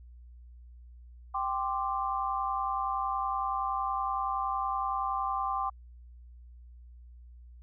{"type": "chord", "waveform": "sine", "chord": "G suspended fourth", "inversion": "none", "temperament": "just", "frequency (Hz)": [784, 1045.3, 1176], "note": ["G5", "C6", "D6"], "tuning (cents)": [0, -2, 2], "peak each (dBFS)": -33, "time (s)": [1.34, 5.7], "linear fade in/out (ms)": 10, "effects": ["added 60 Hz sine -48 dBFS peak until 7.62 s"]}